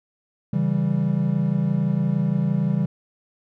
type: chord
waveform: triangle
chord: C# diminished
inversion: none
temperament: equal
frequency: 138.59 / 164.81 / 196 Hz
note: C#3 / E3 / G3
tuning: 0 / 0 / 0 cents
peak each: -22 / -21 / -21 dBFS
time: 0.53-2.86 s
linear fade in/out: 5 ms
effects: none